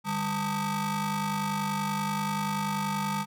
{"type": "ring-modulated tone", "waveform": "30% pulse", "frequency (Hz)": 349.2, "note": "F4", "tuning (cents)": 0, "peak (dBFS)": -22, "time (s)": [0.04, 3.26], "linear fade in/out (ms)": 50, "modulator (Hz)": 549, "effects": []}